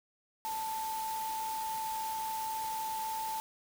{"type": "tone in noise", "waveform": "sine", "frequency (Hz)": 883, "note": "A5", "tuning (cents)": 6, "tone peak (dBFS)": -34, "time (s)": [0.45, 3.4], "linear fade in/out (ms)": 0, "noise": "white", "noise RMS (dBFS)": -44, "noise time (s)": [0.45, 3.4], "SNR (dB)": 7, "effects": []}